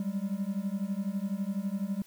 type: beating tone pair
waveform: triangle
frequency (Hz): 191.4 / 203.4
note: G3 / G#3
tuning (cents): -41 / -36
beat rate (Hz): 12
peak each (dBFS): -31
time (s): 0-2.02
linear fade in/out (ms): 2
effects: white hiss -59 dBFS RMS until 2.06 s